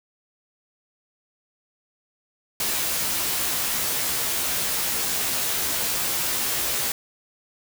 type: noise with comb filter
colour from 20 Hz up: white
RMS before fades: -25 dBFS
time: 2.6-6.92 s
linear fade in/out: 2 ms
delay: 15 ms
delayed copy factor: +0.65
effects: none

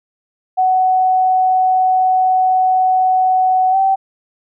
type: tone with pitch glide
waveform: sine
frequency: 746 to 771.9 Hz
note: F#5 to G5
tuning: +14 to -27 cents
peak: -10 dBFS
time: 0.57-3.96 s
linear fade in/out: 20 ms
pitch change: +59 cents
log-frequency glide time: 3.71-3.76 s
effects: none

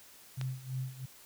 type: tone with tremolo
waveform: sine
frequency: 130 Hz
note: C3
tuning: 11 cents flat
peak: -32 dBFS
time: 0.37-1.06 s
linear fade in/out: 10 ms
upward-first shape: sine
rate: 3 Hz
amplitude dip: 85%
type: click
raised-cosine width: 0.2 ms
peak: -23 dBFS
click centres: 0.413 s
effects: white hiss -56 dBFS RMS until 1.25 s

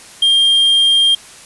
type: tone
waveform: triangle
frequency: 3204 Hz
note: G7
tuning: 37 cents sharp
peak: -7 dBFS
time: 0.22-1.15 s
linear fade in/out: 5 ms
effects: white hiss -38 dBFS RMS until 1.45 s + resampled to 24000 Hz

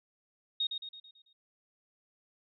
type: tone with echo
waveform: sine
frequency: 3729 Hz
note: A#7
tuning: in tune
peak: -28 dBFS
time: 0.6-0.67 s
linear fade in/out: 5 ms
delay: 110 ms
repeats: 6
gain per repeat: -6 dB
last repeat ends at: 1.33 s
effects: none

